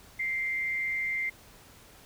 sine tone with frequency modulation, 2093 Hz, C7, in tune, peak -28 dBFS, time 0.19-1.3 s, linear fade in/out 10 ms, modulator 168 Hz, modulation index 0.28, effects pink hiss -54 dBFS RMS until 2.05 s

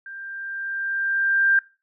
sine tone with level ramp, 1586 Hz, G6, 20 cents sharp, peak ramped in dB -35 to -14 dBFS, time 0.06-1.59 s, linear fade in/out 2 ms, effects noise-tail reverb RT60 0.3 s tail -21 dB re dry

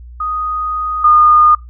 sine tone pair in turn, 1244.5 / 1221.7 Hz, D#6 / D#6, 0 / -32 cents, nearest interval unison, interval 32 cents, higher first, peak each -16 / -5 dBFS, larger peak second, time 0.2-1.04 / 1.04-1.55 s, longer first, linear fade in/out 5 ms, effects noise-tail reverb RT60 0.2 s tail -22 dB re dry + added 60 Hz sine -31 dBFS peak until 1.69 s

